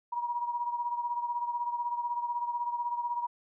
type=beating tone pair; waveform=sine; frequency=955 / 971 Hz; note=A#5 / B5; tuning=+42 / -30 cents; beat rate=16 Hz; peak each=-31 / -37 dBFS; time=0.12-3.27 s; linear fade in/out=10 ms; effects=none